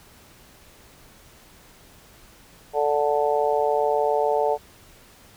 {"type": "harmonic tone", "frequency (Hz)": 146.83, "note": "D3", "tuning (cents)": 0, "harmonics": [3, 4, 5, 6], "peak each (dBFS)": [-23, -24, -25, -26], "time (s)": [2.73, 4.58], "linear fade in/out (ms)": 50, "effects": ["pink hiss -51 dBFS RMS until 5.36 s"]}